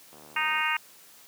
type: click train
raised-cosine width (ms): 1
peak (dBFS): -36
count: 37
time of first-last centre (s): 0.13-0.607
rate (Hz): 75.5
type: harmonic tone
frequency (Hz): 310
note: D#4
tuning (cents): -6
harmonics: 3 / 4 / 5 / 6 / 7 / 8 / 9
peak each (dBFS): -32 / -32 / -32 / -32 / -32 / -32 / -32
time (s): 0.36-0.77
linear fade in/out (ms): 5
effects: white hiss -53 dBFS RMS until 1.27 s + high-pass 150 Hz 12 dB/octave